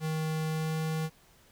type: tone with pitch glide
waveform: square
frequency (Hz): 157.6 to 158.51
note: D#3 to D#3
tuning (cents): +23 to +32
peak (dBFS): -30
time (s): 0-1.1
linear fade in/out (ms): 50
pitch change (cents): +9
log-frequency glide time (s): 0.48-0.76
effects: pink hiss -61 dBFS RMS until 1.51 s